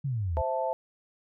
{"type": "exponential sweep", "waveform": "sine", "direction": "down", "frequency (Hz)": [146.83, 69.3], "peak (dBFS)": -27, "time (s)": [0.04, 0.42], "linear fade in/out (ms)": 10}
{"type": "chord", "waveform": "sine", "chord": "A minor", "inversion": "first", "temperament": "equal", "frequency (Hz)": [523.3, 659.3, 880], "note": ["C5", "E5", "A5"], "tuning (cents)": [0, 0, 0], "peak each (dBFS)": -31, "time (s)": [0.37, 0.73], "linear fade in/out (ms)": 0}
{"effects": []}